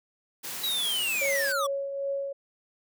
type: high-pass noise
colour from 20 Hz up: white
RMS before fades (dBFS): -36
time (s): 0.43-1.53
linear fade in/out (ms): 20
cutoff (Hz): 140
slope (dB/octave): 24
type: linear sweep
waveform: square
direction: down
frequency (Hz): 3951 to 1103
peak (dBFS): -27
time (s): 0.63-1.67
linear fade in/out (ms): 10
type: tone with tremolo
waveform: sine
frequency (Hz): 554.4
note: C#5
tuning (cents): 0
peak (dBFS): -26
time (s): 1.21-2.33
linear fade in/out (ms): 10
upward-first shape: triangle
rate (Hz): 2.5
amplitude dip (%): 50
effects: none